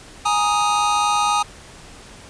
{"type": "chord", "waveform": "square", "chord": "Ab suspended second", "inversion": "none", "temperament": "just", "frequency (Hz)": [830.6, 934.4, 1245.9], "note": ["Ab5", "Bb5", "Eb6"], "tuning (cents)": [0, 4, 2], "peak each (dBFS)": [-21, -25, -20], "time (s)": [0.25, 1.43], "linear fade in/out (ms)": 10, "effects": ["pink hiss -42 dBFS RMS until 2.29 s", "resampled to 22050 Hz"]}